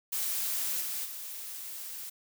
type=noise with level steps; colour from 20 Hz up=blue; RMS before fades=-32 / -35 / -41 dBFS; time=0.12-2.1 s; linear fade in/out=10 ms; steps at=0.8 / 1.04 s; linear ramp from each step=20 ms; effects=none

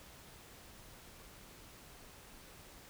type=silence; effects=pink hiss -56 dBFS RMS until 2.89 s

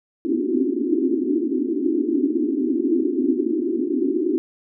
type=band-pass noise; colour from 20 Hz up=pink; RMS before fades=-21 dBFS; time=0.25-4.38 s; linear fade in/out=0 ms; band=250 to 380 Hz; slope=96 dB/octave; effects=none

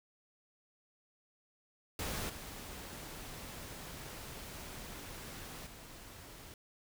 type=noise with level steps; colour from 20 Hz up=pink; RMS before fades=-39 / -47 / -52 dBFS; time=1.99-6.54 s; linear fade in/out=2 ms; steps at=2.29 / 5.66 s; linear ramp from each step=10 ms; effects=none

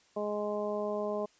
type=harmonic tone; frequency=208.4 Hz; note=G#3; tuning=6 cents sharp; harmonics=1 / 2 / 3 / 4 / 5; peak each=-39 / -35 / -34 / -44 / -42 dBFS; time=0.16-1.26 s; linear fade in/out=10 ms; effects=white hiss -65 dBFS RMS until 1.39 s + resampled to 16000 Hz

